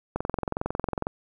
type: click train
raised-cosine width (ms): 1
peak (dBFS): -13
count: 21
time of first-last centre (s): 0.16-1.069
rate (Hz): 22
effects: 9-bit